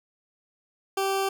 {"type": "tone", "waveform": "20% pulse", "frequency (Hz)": 389, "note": "G4", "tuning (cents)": -13, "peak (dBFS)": -19, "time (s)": [0.97, 1.29], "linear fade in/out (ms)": 5, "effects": []}